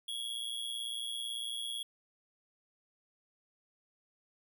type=tone with amplitude modulation; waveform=square; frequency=3322 Hz; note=G#7; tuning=in tune; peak=-34 dBFS; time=0.08-1.83 s; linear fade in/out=5 ms; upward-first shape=sine; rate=118 Hz; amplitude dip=70%; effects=none